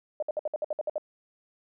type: tone bursts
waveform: sine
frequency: 607 Hz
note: D#5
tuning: 43 cents flat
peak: -26 dBFS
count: 10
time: 0.2-0.981 s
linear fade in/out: 2 ms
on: 25 ms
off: 59 ms
effects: none